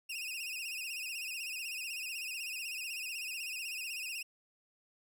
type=tone with vibrato; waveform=sawtooth; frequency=2631 Hz; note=E7; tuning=4 cents flat; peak=-35 dBFS; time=0.09-4.23 s; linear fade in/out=10 ms; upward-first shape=sine; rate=16 Hz; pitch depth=110 cents each way; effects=none